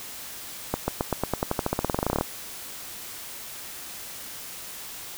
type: accelerating click train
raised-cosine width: 1 ms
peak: -9 dBFS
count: 23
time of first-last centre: 0.74-2.211 s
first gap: 140 ms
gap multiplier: 0.92
effects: white hiss -39 dBFS RMS until 5.17 s